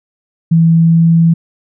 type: tone with pitch glide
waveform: sine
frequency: 164.81 to 165.86 Hz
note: E3 to E3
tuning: 0 to +11 cents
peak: -5 dBFS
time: 0.51-1.34 s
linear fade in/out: 10 ms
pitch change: +11 cents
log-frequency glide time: 0.75-1.05 s
effects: none